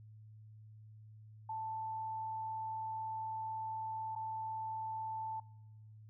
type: tone with dropouts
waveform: sine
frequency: 882 Hz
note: A5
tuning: 4 cents sharp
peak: -38 dBFS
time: 1.49-5.4 s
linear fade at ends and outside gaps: 5 ms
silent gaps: 4.152-4.16 s
effects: noise-tail reverb RT60 0.9 s tail -26 dB re dry + added 108 Hz sine -53 dBFS peak until 6.09 s